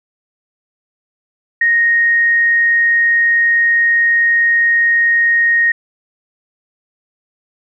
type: tone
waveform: sine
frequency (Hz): 1864.7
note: A#6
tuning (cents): 0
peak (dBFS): -9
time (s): 1.61-5.72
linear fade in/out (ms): 5
effects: none